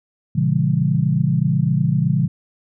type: chord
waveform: sine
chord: A# diminished seventh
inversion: none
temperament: just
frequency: 116.54 / 139.85 / 167.82 / 201.4 Hz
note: A#2 / C#3 / E3 / G3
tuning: 0 / +16 / +31 / +47 cents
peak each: -23 / -18 / -19 / -24 dBFS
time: 0.35-2.28 s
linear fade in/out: 10 ms
effects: none